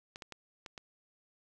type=clicks; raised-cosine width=0.2 ms; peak=-27 dBFS; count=5; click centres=0.159 / 0.222 / 0.323 / 0.662 / 0.778 s; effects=none